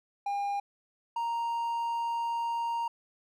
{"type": "tone pair in turn", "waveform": "triangle", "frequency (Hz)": [806, 931.9], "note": ["G5", "A#5"], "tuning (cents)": [48, -1], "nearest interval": "minor third", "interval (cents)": 251, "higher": "second", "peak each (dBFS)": -27, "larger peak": "neither", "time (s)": [[0.26, 0.6], [1.16, 2.88]], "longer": "second", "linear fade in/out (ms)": 5, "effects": []}